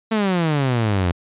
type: exponential sweep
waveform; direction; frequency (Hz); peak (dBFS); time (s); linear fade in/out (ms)
sawtooth; down; 226.8 to 84.4; -13; 0.11-1.12; 10
effects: resampled to 8000 Hz